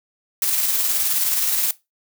blue noise with tremolo, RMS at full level -19 dBFS, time 0.42-1.71 s, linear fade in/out 2 ms, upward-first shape square, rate 19 Hz, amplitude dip 30%, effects noise-tail reverb RT60 0.2 s tail -18 dB re dry

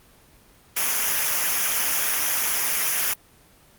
white noise with comb filter, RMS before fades -23 dBFS, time 0.76-3.14 s, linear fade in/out 10 ms, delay 0.24 ms, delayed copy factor -0.65, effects pink hiss -54 dBFS RMS until 3.78 s + Opus 24 kbps

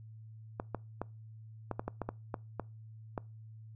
clicks, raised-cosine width 1 ms, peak -21 dBFS, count 11, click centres 0.599 / 0.747 / 1.016 / 1.713 / 1.795 / 1.88 / 2.017 / 2.09 / 2.342 / 2.597 / 3.178 s, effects noise-tail reverb RT60 0.3 s tail -24 dB re dry + added 110 Hz sine -48 dBFS peak until 3.75 s

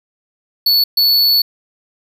square tone bursts at uneven times, 4435 Hz, C#8, in tune, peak -10 dBFS, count 2, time 0.66-0.84 / 0.97-1.42 s, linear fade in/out 5 ms, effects none

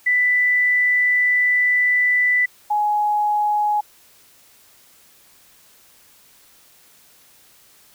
sine tone pair in turn, 1985 / 837 Hz, B6 / G#5, +8 / +13 cents, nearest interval octave + minor third, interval 1495 cents, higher first, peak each -14 / -16 dBFS, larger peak first, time 0.06-2.46 / 2.7-3.81 s, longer first, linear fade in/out 10 ms, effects white hiss -52 dBFS RMS until 7.94 s

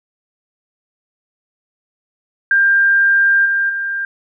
sine tone with level steps, 1594 Hz, G6, 28 cents sharp, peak -9 / -13 / -18 dBFS, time 2.51-4.05 s, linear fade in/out 2 ms, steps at 3.45 / 3.69 s, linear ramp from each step 10 ms, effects none

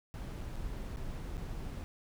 brown noise with dropouts, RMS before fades -40 dBFS, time 0.14-1.84 s, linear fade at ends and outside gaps 0 ms, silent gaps 0.406-0.411 / 0.557-0.562 / 0.961-0.97 / 1.37-1.378 s, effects none

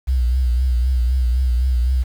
sine tone with vibrato, 62.3 Hz, B1, 16 cents sharp, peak -14 dBFS, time 0.07-2.04 s, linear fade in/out 20 ms, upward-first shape triangle, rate 3.9 Hz, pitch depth 97 cents each way, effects 7-bit

